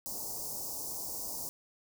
white band-stop noise, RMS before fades -39 dBFS, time 0.06-1.49 s, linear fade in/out 0 ms, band 1000 to 4900 Hz, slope 48 dB/octave, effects none

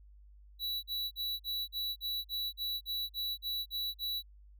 square tone bursts, 3933 Hz, B7, 8 cents flat, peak -34 dBFS, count 13, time 0.59-4.226 s, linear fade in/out 50 ms, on 240 ms, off 43 ms, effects added 50 Hz sine -54 dBFS peak until 4.59 s

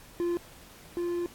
triangle tone pair in turn, 346.5 / 348 Hz, F4 / F4, -14 / -6 cents, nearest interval unison, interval 8 cents, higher second, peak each -24 / -26 dBFS, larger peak first, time 0.2-0.37 / 0.97-1.26 s, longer second, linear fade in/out 0 ms, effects pink hiss -52 dBFS RMS until 1.34 s + AAC 64 kbps

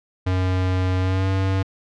square tone with pitch glide, 92.5 to 95.71 Hz, F#2 to G2, 0 to -41 cents, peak -19 dBFS, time 0.26-1.63 s, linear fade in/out 10 ms, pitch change +59 cents, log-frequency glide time 0.99-1.28 s, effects low-pass 4000 Hz 12 dB/octave

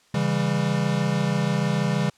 square chord, C# diminished, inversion none, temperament equal with one note detuned, 138.59 / 164.81 / 199.31 Hz, C#3 / E3 / G3, 0 / 0 / +29 cents, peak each -26 dBFS, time 0.14-2.1 s, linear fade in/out 5 ms, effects white hiss -59 dBFS RMS until 2.17 s + low-pass 7000 Hz 12 dB/octave

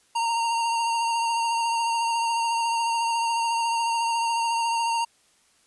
square tone with vibrato, 924 Hz, A#5, 16 cents flat, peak -23 dBFS, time 0.15-5.05 s, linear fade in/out 10 ms, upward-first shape triangle, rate 14 Hz, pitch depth 26 cents each way, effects white hiss -62 dBFS RMS until 5.66 s + resampled to 24000 Hz

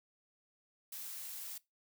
blue noise, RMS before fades -45 dBFS, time 0.92-1.58 s, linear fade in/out 5 ms, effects noise-tail reverb RT60 0.2 s tail -21 dB re dry

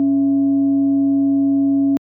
sine tone with frequency modulation, 277.2 Hz, C#4, in tune, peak -12 dBFS, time 0-1.97 s, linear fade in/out 0 ms, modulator 390 Hz, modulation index 0.2, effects high-pass 150 Hz 12 dB/octave

